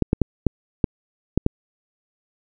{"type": "clicks", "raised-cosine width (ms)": 3, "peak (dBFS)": -3, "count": 7, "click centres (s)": [0.023, 0.131, 0.217, 0.467, 0.842, 1.376, 1.464], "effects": []}